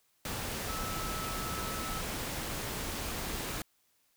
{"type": "tone in noise", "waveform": "sine", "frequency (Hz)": 1305, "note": "E6", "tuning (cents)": -18, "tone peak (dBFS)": -40, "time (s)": [0.69, 2.01], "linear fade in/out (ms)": 2, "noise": "pink", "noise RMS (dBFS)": -37, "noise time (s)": [0.25, 3.62], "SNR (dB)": -6, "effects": ["white hiss -72 dBFS RMS until 4.16 s"]}